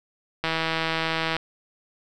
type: click train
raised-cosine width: 0.3 ms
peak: -9 dBFS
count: 151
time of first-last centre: 0.44-1.366 s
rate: 162 Hz
effects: none